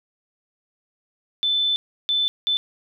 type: tone bursts at uneven times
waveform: sine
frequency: 3520 Hz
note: A7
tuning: in tune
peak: -18 dBFS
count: 3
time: 1.43-1.76 / 2.09-2.28 / 2.47-2.57 s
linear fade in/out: 0 ms
effects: none